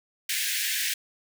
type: high-pass noise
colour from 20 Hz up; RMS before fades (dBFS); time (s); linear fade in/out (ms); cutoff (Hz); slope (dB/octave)
pink; -28; 0.29-0.94; 5; 1600; 96
effects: none